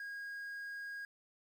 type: tone with quantisation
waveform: triangle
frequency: 1635 Hz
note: G#6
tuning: 28 cents flat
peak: -40 dBFS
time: 0-1.05 s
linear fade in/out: 2 ms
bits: 11
effects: none